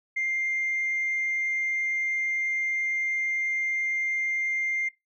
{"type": "tone", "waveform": "sine", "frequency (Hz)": 2103, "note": "C7", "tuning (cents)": 8, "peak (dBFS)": -24, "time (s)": [0.16, 4.89], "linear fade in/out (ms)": 10, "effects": ["noise-tail reverb RT60 0.2 s tail -21 dB re dry", "tanh soft clip ceiling -21 dBFS"]}